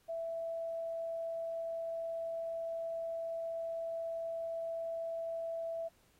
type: tone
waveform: sine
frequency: 662 Hz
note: E5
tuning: 7 cents sharp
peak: -36 dBFS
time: 0.08-5.89 s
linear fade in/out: 20 ms
effects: pink hiss -70 dBFS RMS until 6.19 s + AAC 48 kbps